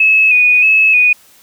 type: tone with vibrato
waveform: sine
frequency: 2530 Hz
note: D#7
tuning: 28 cents sharp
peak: -6 dBFS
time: 0-1.13 s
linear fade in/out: 5 ms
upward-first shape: square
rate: 1.6 Hz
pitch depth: 39 cents each way
effects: white hiss -46 dBFS RMS until 1.42 s